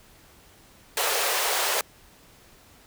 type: high-pass noise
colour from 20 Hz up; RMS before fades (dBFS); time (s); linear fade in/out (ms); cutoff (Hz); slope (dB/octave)
pink; -25; 0.97-1.81; 2; 420; 48
effects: pink hiss -54 dBFS RMS until 2.86 s